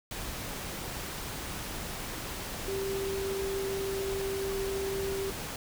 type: tone in noise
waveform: sine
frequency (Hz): 390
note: G4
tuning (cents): -9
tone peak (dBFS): -31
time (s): 2.68-5.3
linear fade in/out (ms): 2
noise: pink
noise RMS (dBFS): -38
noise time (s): 0.11-5.56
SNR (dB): +4
effects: none